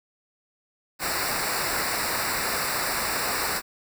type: noise with comb filter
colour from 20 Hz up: pink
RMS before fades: -27 dBFS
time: 0.99-3.62 s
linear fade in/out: 50 ms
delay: 0.31 ms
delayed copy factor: -0.85
effects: none